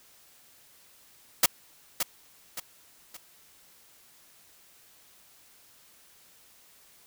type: noise with echo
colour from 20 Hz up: white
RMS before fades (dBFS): -19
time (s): 1.43-1.46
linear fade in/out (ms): 5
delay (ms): 570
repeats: 3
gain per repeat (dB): -8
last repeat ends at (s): 3.17
effects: white hiss -58 dBFS RMS until 7.06 s